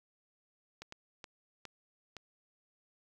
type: clicks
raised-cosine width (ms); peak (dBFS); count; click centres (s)
0.2; -28; 5; 0.82 / 0.924 / 1.242 / 1.653 / 2.167
effects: 10-bit